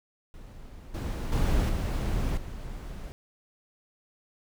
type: noise with level steps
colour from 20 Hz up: brown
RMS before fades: -45 / -31 / -24 / -28 / -38 dBFS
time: 0.34-3.12 s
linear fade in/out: 0 ms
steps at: 0.94 / 1.32 / 1.69 / 2.37 s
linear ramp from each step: 5 ms
effects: none